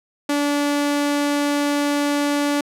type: tone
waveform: sawtooth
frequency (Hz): 289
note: D4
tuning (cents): -28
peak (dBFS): -14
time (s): 0.29-2.61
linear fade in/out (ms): 5
effects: low-pass 12000 Hz 12 dB/octave